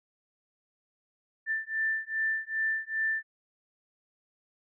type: beating tone pair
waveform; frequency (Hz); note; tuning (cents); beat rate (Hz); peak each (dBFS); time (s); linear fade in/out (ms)
sine; 1773 / 1775.5; A6 / A6; +13 / +15; 2.5; -31; 1.46-3.23; 50
effects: none